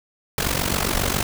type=noise with amplitude modulation; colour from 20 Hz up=pink; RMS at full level=-19 dBFS; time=0.38-1.23 s; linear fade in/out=2 ms; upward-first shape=sine; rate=47.4 Hz; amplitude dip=80%; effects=none